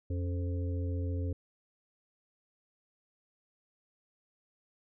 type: harmonic tone with a mistuned harmonic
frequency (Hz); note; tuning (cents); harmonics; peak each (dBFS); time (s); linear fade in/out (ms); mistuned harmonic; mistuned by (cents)
86.7; F2; -12; 1 / 3 / 5 / 6; -31 / -41 / -45 / -47; 0.1-1.33; 5; 3; +92
effects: none